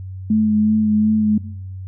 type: tone with vibrato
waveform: sine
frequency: 214.3 Hz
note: A3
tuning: 45 cents flat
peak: -12 dBFS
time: 0.3-1.38 s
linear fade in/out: 5 ms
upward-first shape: sine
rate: 2.7 Hz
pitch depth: 19 cents each way
effects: noise-tail reverb RT60 0.8 s tail -19 dB re dry + added 94 Hz sine -28 dBFS peak until 1.87 s